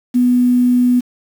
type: tone with quantisation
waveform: sine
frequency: 246.9 Hz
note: B3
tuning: in tune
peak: -9 dBFS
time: 0.14-1.01 s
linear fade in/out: 20 ms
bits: 6
effects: none